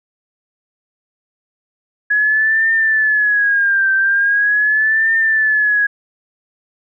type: tone with vibrato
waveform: sine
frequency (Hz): 1678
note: G#6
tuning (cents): +17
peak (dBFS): -11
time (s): 2.1-5.87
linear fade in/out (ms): 10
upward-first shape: triangle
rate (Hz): 0.41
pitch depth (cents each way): 130
effects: none